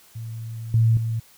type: tone with level steps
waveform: sine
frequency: 113.4 Hz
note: A#2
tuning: 47 cents flat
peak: -30 / -14 / -22 dBFS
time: 0.15-1.2 s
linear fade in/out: 10 ms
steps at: 0.74 / 0.97 s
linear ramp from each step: 2 ms
effects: white hiss -53 dBFS RMS until 1.37 s